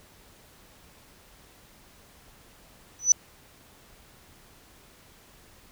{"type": "tone with exponential growth", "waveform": "sine", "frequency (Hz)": 5970, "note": "F#8", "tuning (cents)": 15, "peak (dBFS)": -10, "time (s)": [2.99, 3.12], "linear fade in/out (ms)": 1, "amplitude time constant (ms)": 28, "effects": ["pink hiss -55 dBFS RMS until 5.71 s"]}